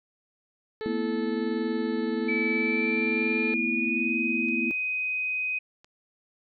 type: harmonic tone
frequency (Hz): 435.7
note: A4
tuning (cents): -17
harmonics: 1 / 2 / 3 / 4 / 5 / 6 / 7 / 8 / 9 / 10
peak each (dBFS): -31 / -44 / -47 / -43 / -49 / -59 / -55 / -57 / -50 / -53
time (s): 0.81-3.54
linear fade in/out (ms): 0
type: chord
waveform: sine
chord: A suspended second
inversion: none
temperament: equal with one note detuned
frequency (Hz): 225.7 / 246.9 / 329.6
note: A3 / B3 / E4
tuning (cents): +44 / 0 / 0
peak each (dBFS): -31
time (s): 0.86-4.71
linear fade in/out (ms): 0
type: tone with pitch glide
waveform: sine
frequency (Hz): 2300 to 2508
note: D7 to D#7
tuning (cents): -37 to +13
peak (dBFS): -26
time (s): 2.28-5.59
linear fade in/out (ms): 10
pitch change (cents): +150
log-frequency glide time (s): 2.53-4.18
type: clicks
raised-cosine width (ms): 0.2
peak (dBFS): -35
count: 2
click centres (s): 4.486 / 5.845
effects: none